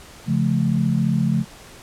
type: chord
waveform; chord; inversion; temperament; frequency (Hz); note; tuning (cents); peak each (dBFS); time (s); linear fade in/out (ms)
sine; Db augmented; none; just; 138.59 / 173.24 / 216.5; Db3 / F3 / A3; 0 / -14 / -28; -21; 0.26-1.45; 50
effects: pink hiss -43 dBFS RMS until 1.82 s + low-pass 11000 Hz 12 dB/octave